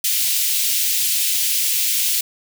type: high-pass noise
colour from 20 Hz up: white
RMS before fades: -19 dBFS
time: 0.04-2.21 s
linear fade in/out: 5 ms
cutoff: 2500 Hz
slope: 24 dB/octave
effects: none